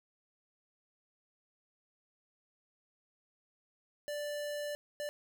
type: tone bursts at uneven times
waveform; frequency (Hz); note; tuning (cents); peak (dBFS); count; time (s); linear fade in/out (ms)
square; 587.3; D5; 0; -37; 2; 4.08-4.75 / 5-5.09; 0
effects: none